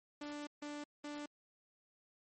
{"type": "tone bursts at uneven times", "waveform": "sawtooth", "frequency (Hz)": 293.7, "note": "D4", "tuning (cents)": 0, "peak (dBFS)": -39, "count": 3, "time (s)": [[0.21, 0.47], [0.62, 0.84], [1.04, 1.26]], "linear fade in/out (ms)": 5, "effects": ["MP3 32 kbps"]}